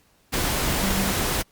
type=tone in noise; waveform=sine; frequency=194.3 Hz; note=G3; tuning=15 cents flat; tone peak=-25 dBFS; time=0.82-1.13 s; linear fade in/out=20 ms; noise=pink; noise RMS=-24 dBFS; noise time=0.32-1.43 s; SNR=-4 dB; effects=pink hiss -61 dBFS RMS until 1.51 s + Opus 48 kbps